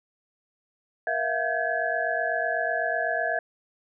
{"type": "tone cluster", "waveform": "sine", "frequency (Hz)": [473.3, 657, 705, 1561, 1694], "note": ["A#4", "E5", "F5", "G6", "G#6"], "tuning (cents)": [26, -6, 16, -8, 34], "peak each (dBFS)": [-36, -28, -30, -33, -29], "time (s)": [1.07, 3.39], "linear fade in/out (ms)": 2, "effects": []}